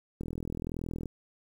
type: click train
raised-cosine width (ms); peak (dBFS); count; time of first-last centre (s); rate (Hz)
3; -23; 36; 0.21-1.057; 41.3
effects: 9-bit